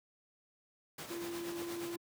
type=noise with tremolo; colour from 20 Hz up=pink; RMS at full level=-43 dBFS; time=0.98-1.96 s; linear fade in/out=5 ms; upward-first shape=triangle; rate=8.4 Hz; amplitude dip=55%
type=tone; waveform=triangle; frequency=342.2 Hz; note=F4; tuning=35 cents flat; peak=-37 dBFS; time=1.1-1.97 s; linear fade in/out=10 ms
effects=high-pass 150 Hz 12 dB/octave